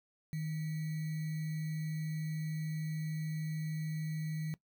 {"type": "tone with sample-and-hold", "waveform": "sine", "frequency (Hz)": 156.7, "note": "D#3", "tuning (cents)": 13, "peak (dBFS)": -34, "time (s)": [0.33, 4.54], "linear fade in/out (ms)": 0, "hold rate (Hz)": 2100, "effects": ["noise-tail reverb RT60 0.1 s tail -19 dB re dry"]}